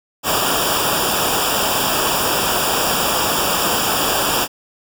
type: noise with comb filter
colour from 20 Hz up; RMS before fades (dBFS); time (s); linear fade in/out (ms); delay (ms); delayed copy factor
pink; -18; 0.23-4.48; 50; 0.48; -0.9
effects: none